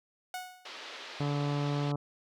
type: tone with exponential decay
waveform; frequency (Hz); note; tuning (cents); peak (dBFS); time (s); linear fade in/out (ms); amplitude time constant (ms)
sawtooth; 734; F#5; -14; -30; 0.34-0.8; 2; 100
type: band-pass noise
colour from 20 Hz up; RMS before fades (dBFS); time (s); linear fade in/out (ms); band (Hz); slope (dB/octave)
white; -45; 0.65-1.92; 5; 310 to 4300; 24
type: harmonic tone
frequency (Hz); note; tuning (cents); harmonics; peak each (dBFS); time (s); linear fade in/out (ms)
144.3; D3; -30; 1 / 2 / 3 / 4 / 5 / 6 / 7 / 8 / 9; -30 / -36 / -40 / -42 / -44 / -46 / -47 / -48 / -49; 1.2-1.96; 5
effects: none